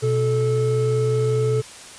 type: tone pair together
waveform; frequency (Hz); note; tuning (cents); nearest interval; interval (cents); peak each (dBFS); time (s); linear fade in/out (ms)
triangle; 123.4 / 435.2; B2 / A4; -1 / -19; octave + minor seventh; 2182; -18; 0.02-1.62; 20
effects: white hiss -40 dBFS RMS until 1.98 s + resampled to 22050 Hz